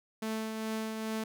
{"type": "tone with tremolo", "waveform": "sawtooth", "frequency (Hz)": 220, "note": "A3", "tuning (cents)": 0, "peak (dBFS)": -28, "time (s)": [0.22, 1.24], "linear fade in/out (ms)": 5, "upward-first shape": "triangle", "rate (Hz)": 2.4, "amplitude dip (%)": 40, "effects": []}